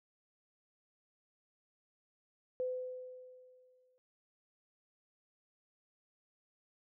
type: tone with exponential decay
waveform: sine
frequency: 507 Hz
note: B4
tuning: 45 cents sharp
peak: -32 dBFS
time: 2.6-3.98 s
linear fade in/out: 0 ms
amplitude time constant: 300 ms
effects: none